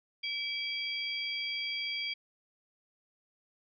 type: tone cluster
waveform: sine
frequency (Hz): 2313 / 3278 / 4743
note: D7 / G#7 / D8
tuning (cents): -27 / -23 / +16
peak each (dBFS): -36 / -37 / -40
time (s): 0.23-2.14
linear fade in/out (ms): 10
effects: none